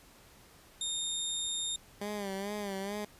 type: tone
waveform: 25% pulse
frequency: 3667 Hz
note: A#7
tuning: 29 cents flat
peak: -29 dBFS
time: 0.81-1.76 s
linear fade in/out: 2 ms
type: tone with vibrato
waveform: 15% pulse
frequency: 200.8 Hz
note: G3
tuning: 42 cents sharp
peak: -29 dBFS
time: 2.01-3.05 s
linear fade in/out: 5 ms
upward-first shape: sine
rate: 2.3 Hz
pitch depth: 74 cents each way
effects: pink hiss -58 dBFS RMS until 3.19 s + resampled to 32000 Hz